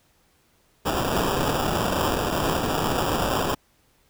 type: noise with sample-and-hold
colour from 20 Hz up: white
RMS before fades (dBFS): -24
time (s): 0.85-3.55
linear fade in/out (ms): 10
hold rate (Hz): 2100
effects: pink hiss -63 dBFS RMS until 4.09 s